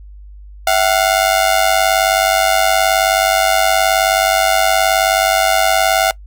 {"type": "ring-modulated tone", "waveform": "sawtooth", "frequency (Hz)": 708, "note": "F5", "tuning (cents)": 23, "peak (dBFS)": -4, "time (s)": [0.67, 6.11], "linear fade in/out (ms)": 2, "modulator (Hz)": 49.5, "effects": ["noise-tail reverb RT60 0.1 s tail -22 dB re dry", "added 50 Hz sine -33 dBFS peak until 6.26 s"]}